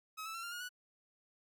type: tone with pitch steps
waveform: sawtooth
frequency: 1277 / 1314.4 / 1352.9 / 1392.6 / 1433.4 / 1475.4 Hz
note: D#6 / E6 / E6 / F6 / F6 / F#6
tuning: +45 / -5 / +45 / -5 / +45 / -5 cents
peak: -38 dBFS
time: 0.17-0.692 s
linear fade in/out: 20 ms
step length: 87 ms
effects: none